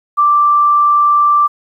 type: tone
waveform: sine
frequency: 1174.7 Hz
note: D6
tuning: in tune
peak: -7 dBFS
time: 0.17-1.48 s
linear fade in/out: 20 ms
effects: 8-bit